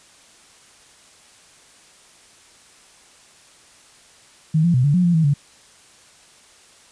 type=tone with pitch steps; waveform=sine; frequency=157.5 / 171.9 / 126 / 144 / 179.9 / 173.3 / 160.9 / 142.9 Hz; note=D#3 / F3 / B2 / D3 / F#3 / F3 / E3 / D3; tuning=+21 / -27 / +35 / -34 / -48 / -13 / -42 / -47 cents; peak=-13 dBFS; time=4.54-5.34 s; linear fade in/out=10 ms; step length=100 ms; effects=white hiss -50 dBFS RMS until 6.91 s + resampled to 22050 Hz